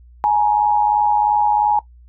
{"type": "tone pair together", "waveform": "sine", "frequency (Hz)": [840, 942.9], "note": ["G#5", "A#5"], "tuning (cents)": [19, 20], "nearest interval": "major second", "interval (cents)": 201, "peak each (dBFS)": [-14, -18], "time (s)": [0.24, 1.79], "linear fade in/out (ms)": 0, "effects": ["noise-tail reverb RT60 0.1 s tail -17 dB re dry", "added 60 Hz sine -42 dBFS peak until 2.08 s"]}